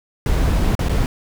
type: noise with dropouts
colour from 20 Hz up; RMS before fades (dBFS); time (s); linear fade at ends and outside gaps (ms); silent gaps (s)
brown; -17; 0.26-1.06; 1; 0.752-0.792 / 0.886-0.894
effects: none